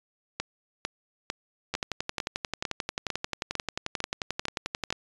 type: two click trains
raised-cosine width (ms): 0.2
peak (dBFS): -12 / -12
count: 37 / 11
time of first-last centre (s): 1.74-4.926 / 0.4-4.905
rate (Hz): 11.3 / 2.22
effects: resampled to 22050 Hz